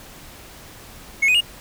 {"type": "tone with pitch steps", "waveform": "triangle", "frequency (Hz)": [2186, 2497, 2851], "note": ["C#7", "D#7", "F7"], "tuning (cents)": [-25, 6, 35], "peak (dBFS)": -12, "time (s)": [1.22, 1.409], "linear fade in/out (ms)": 10, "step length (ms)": 63, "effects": ["pink hiss -42 dBFS RMS until 1.6 s"]}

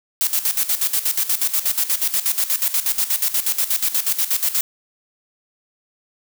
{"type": "noise with tremolo", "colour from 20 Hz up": "blue", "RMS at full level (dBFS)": -18, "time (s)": [0.21, 4.61], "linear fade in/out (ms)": 0, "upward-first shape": "square", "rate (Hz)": 8.3, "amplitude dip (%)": 75, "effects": []}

